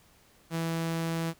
sawtooth tone, 164.81 Hz, E3, in tune, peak -25 dBFS, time 0.5-1.34 s, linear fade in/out 50 ms, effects pink hiss -61 dBFS RMS until 1.39 s

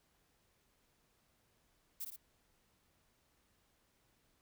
violet noise with echo, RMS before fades -42 dBFS, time 2-2.05 s, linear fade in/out 10 ms, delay 57 ms, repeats 2, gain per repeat -4 dB, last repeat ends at 2.164 s, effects pink hiss -75 dBFS RMS until 4.41 s

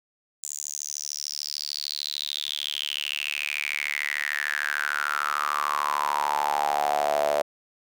sawtooth tone with high-pass filter sweep, 73.42 Hz, D2, in tune, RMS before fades -28 dBFS, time 0.43-7.42 s, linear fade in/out 5 ms, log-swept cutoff 7300 to 610 Hz, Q 8.4, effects none

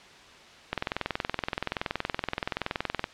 click train, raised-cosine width 0.3 ms, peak -11 dBFS, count 50, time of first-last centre 0.73-3.041 s, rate 21.2 Hz, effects white hiss -50 dBFS RMS until 3.13 s + low-pass 4000 Hz 12 dB/octave

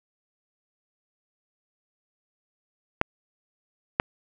clicks, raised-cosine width 0.5 ms, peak -4 dBFS, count 2, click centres 3.014 / 3.999 s, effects none

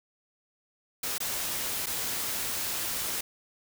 white noise with dropouts, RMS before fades -32 dBFS, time 1.03-3.21 s, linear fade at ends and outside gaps 5 ms, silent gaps 1.182-1.202 / 1.86-1.867 s, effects none

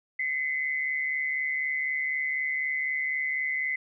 sine tone pair together, 2031 / 2175 Hz, B6 / C#7, +48 / -33 cents, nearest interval minor second, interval 119 cents, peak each -27 / -34 dBFS, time 0.19-3.76 s, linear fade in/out 5 ms, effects none

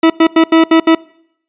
40% pulse tone bursts at uneven times, 325.5 Hz, E4, 22 cents flat, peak -4 dBFS, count 6, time 0.03-0.1 / 0.2-0.27 / 0.36-0.44 / 0.52-0.64 / 0.71-0.8 / 0.87-0.95 s, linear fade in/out 5 ms, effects noise-tail reverb RT60 0.7 s tail -23 dB re dry + resampled to 8000 Hz

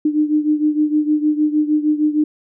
sine beating tone pair, 300.9 / 307.4 Hz, D4 / D#4, +42 / -21 cents, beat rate 6.5 Hz, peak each -15 / -19 dBFS, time 0.05-2.24 s, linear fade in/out 5 ms, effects none

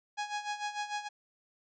sawtooth tone with tremolo, 831 Hz, G#5, 1 cent sharp, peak -28 dBFS, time 0.17-1.09 s, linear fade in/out 20 ms, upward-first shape sine, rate 6.7 Hz, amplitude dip 75%, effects resampled to 16000 Hz

